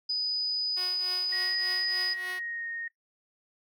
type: tone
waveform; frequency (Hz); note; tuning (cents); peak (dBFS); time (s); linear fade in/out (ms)
sine; 4978; D#8; 0; -26; 0.09-2.14; 10
type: tone with tremolo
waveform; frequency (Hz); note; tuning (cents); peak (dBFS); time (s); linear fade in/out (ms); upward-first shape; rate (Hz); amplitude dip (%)
5% pulse; 364.8; F#4; -24; -26; 0.76-2.4; 20; triangle; 3.4; 85
type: tone with pitch glide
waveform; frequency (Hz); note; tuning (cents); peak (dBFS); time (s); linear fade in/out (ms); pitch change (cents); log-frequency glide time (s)
sine; 1891 to 1854.2; A#6 to A#6; +24 to -10; -34; 1.32-2.88; 5; -34; 2.26-2.68
effects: noise-tail reverb RT60 0.1 s tail -17 dB re dry